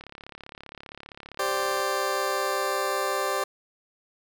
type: click train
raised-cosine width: 0.3 ms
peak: -25 dBFS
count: 64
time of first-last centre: 0.01-1.8 s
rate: 35.2 Hz
type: chord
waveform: 20% pulse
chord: G suspended fourth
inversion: none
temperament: just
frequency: 392 / 522.7 / 588 Hz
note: G4 / C5 / D5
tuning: 0 / -2 / +2 cents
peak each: -25 dBFS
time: 1.39-3.44 s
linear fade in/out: 5 ms
effects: none